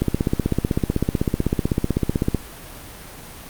click train, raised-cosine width 3 ms, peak -5 dBFS, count 38, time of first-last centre 0.02-2.347 s, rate 15.9 Hz, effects pink hiss -38 dBFS RMS until 3.49 s + Opus 32 kbps

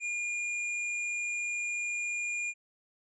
square tone, 2419 Hz, D#7, 49 cents flat, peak -32 dBFS, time 0-2.54 s, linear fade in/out 50 ms, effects resampled to 24000 Hz

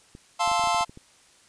clicks, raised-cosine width 3 ms, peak -30 dBFS, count 10, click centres 0.151 / 0.476 / 0.516 / 0.595 / 0.639 / 0.673 / 0.746 / 0.809 / 0.895 / 0.974 s
square chord, F major seventh, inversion none, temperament equal, 698.5 / 880 / 1046.5 / 1318.5 Hz, F5 / A5 / C6 / E6, 0 / 0 / 0 / 0 cents, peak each -27 / -27 / -28 / -31 dBFS, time 0.39-0.85 s, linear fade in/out 20 ms
effects white hiss -57 dBFS RMS until 1.48 s + resampled to 22050 Hz

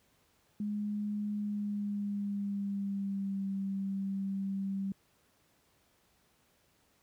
sine tone with pitch glide, 207.8 to 195.01 Hz, G#3 to G3, +1 to -9 cents, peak -32 dBFS, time 0.6-4.92 s, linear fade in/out 2 ms, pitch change -110 cents, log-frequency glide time 1.34-3.46 s, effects pink hiss -70 dBFS RMS until 7.02 s + high-pass 60 Hz 12 dB/octave

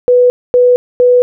sine tone bursts, 493.9 Hz, B4, in tune, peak -4 dBFS, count 3, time 0.08-1.22 s, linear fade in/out 0 ms, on 220 ms, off 240 ms, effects none

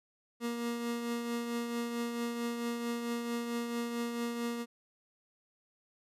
30% pulse tone with tremolo, 236 Hz, A#3, 22 cents sharp, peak -29 dBFS, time 0.4-4.66 s, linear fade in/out 50 ms, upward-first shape triangle, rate 4.5 Hz, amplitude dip 45%, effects resampled to 32000 Hz

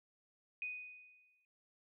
sine tone with exponential decay, 2489 Hz, D#7, in tune, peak -37 dBFS, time 0.62-1.45 s, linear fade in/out 1 ms, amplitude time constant 180 ms, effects none

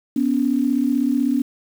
sine tone pair together, 246.8 / 282.8 Hz, B3 / C#4, -1 / +35 cents, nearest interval major second, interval 236 cents, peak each -19 dBFS, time 0.16-1.42 s, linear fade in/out 5 ms, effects 7-bit

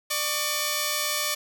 5% pulse tone pair together, 598 / 1128.9 Hz, D5 / C#6, +31 / +31 cents, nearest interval major seventh, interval 1100 cents, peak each -16 dBFS, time 0.1-1.35 s, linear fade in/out 10 ms, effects none

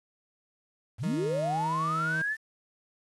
sine linear sweep, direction up, 81.9 to 1797 Hz, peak -27 dBFS, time 0.98-2.37 s, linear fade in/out 50 ms
40% pulse tone with pitch glide, 155.1 to 160.11 Hz, D#3 to D#3, -5 to +50 cents, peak -32 dBFS, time 1.03-2.22 s, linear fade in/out 5 ms, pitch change +55 cents, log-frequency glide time 1.5-1.65 s
effects resampled to 24000 Hz + 9-bit

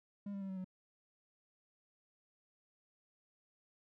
triangle tone with pitch steps, 202 / 197.73 / 193.55 / 189.46 / 185.45 Hz, G#3 / G3 / G3 / F#3 / F#3, -48 / +15 / -22 / +41 / +4 cents, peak -38 dBFS, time 0.26-0.645 s, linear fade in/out 5 ms, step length 77 ms, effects none

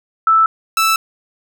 sine / sawtooth tone pair in turn, 1318.5 / 1318.5 Hz, E6 / E6, 0 / 0 cents, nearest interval unison, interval 0 cents, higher neither, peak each -8 dBFS, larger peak neither, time 0.27-0.46 / 0.77-0.96 s, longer neither, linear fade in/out 2 ms, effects none

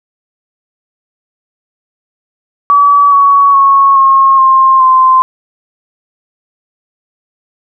sine tone with pitch steps, 1144 / 1122.4 / 1101.2 / 1080.4 / 1060 / 1040 Hz, D6 / C#6 / C#6 / C#6 / C6 / C6, -46 / +21 / -12 / -45 / +22 / -11 cents, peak -3 dBFS, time 2.7-5.22 s, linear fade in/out 0 ms, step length 420 ms, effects none

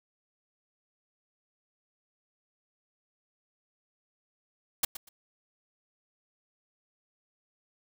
white noise with echo, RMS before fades -25 dBFS, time 4.83-4.85 s, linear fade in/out 5 ms, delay 120 ms, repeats 2, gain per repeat -14 dB, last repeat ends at 5.09 s, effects none

